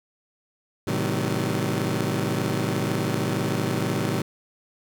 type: chord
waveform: 20% pulse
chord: A diminished seventh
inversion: none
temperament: just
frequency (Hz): 110 / 132 / 158.4 / 190.08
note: A2 / C3 / Eb3 / Gb3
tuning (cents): 0 / +16 / +31 / +47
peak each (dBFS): -24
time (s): 0.87-4.22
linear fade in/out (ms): 5
effects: none